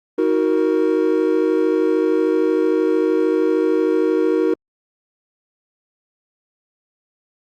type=chord; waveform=triangle; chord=D# minor; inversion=none; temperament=equal with one note detuned; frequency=316.9 / 370 / 466.2 Hz; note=D#4 / F#4 / A#4; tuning=+32 / 0 / 0 cents; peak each=-17 dBFS; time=0.18-4.54 s; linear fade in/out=5 ms; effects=Opus 32 kbps